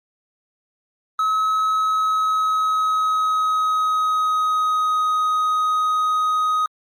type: tone with pitch glide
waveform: triangle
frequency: 1284 to 1253.9 Hz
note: E6 to D#6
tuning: -46 to +13 cents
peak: -15 dBFS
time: 1.19-6.66 s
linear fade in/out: 2 ms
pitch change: -41 cents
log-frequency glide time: 1.67-5.05 s
effects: Opus 32 kbps